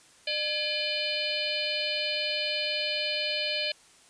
harmonic tone with a mistuned harmonic, 602 Hz, D5, 43 cents sharp, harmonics 1 / 3 / 4 / 5 / 6 / 7 / 8, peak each -35 / -41 / -33 / -33 / -40 / -33 / -38 dBFS, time 0.27-3.72 s, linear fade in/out 5 ms, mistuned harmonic 3, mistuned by -110 cents, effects white hiss -57 dBFS RMS until 4.09 s + resampled to 22050 Hz

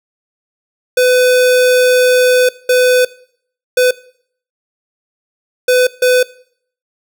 square tone bursts at uneven times, 502 Hz, B4, 28 cents sharp, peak -8 dBFS, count 5, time 0.97-2.49 / 2.69-3.05 / 3.77-3.91 / 5.68-5.87 / 6.02-6.23 s, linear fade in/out 5 ms, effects noise-tail reverb RT60 0.6 s tail -21 dB re dry

